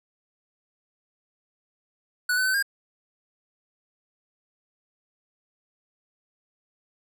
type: tone with pitch steps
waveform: square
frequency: 1477 / 1512 / 1523 / 1613 Hz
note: F#6 / F#6 / F#6 / G6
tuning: -3 / +37 / +50 / +49 cents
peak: -22 dBFS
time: 2.29-2.626 s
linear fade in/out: 5 ms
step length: 84 ms
effects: none